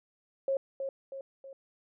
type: tone with echo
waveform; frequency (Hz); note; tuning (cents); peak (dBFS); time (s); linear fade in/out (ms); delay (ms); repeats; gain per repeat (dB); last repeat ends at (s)
sine; 542; C#5; -39; -26; 0.48-0.57; 2; 320; 3; -6; 1.53
effects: none